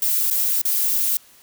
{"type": "noise with dropouts", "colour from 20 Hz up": "violet", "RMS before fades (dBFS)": -20, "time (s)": [0.02, 1.17], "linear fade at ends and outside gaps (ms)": 2, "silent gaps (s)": [[0.302, 0.309], [0.616, 0.652]], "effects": ["white hiss -51 dBFS RMS until 1.42 s"]}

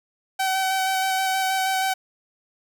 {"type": "tone with vibrato", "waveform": "sawtooth", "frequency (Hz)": 762, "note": "G5", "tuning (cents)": -49, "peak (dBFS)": -17, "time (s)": [0.39, 1.94], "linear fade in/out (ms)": 10, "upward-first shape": "square", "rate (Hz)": 6.3, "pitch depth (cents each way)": 12, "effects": []}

